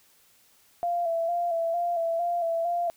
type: tone with vibrato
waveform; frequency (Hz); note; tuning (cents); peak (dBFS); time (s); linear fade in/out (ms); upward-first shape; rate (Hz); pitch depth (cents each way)
sine; 680; F5; -46; -24; 0.83-2.9; 0; square; 2.2; 37
effects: white hiss -61 dBFS RMS until 2.96 s